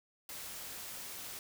white noise, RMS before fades -45 dBFS, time 0.29-1.39 s, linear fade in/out 2 ms, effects none

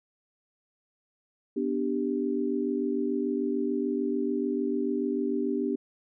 sine chord, G major, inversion first, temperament equal, 246.9 / 293.7 / 392 Hz, B3 / D4 / G4, 0 / 0 / 0 cents, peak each -30 dBFS, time 1.56-5.76 s, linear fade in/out 10 ms, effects none

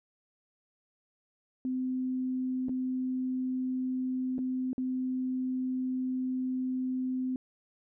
sine tone with dropouts, 256.7 Hz, C4, 33 cents flat, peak -29 dBFS, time 1.65-7.36 s, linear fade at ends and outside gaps 1 ms, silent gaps 2.685-2.693 / 4.382-4.389 / 4.731-4.78 s, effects none

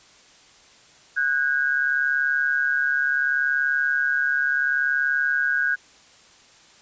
sine tone pair together, 1480 / 1620.7 Hz, F#6 / G#6, 0 / -43 cents, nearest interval major second, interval 157 cents, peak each -22 dBFS, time 1.16-5.76 s, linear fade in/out 20 ms, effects white hiss -52 dBFS RMS until 6.81 s + resampled to 16000 Hz

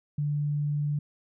sine tone, 146.83 Hz, D3, in tune, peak -25 dBFS, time 0.18-0.99 s, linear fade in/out 5 ms, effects none

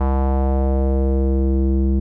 square tone with low-pass filter sweep, 66.8 Hz, C2, 36 cents sharp, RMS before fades -17 dBFS, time 0-2 s, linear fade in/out 10 ms, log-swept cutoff 960 to 280 Hz, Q 2.3, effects none

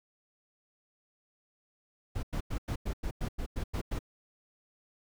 brown noise bursts, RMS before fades -33 dBFS, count 11, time 2.15-3.991 s, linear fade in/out 10 ms, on 81 ms, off 95 ms, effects none

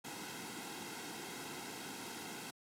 pink noise with comb filter, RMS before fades -45 dBFS, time 0.04-2.51 s, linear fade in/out 10 ms, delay 1.7 ms, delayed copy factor -0.65, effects high-pass 200 Hz 12 dB/octave + low-pass 12000 Hz 12 dB/octave

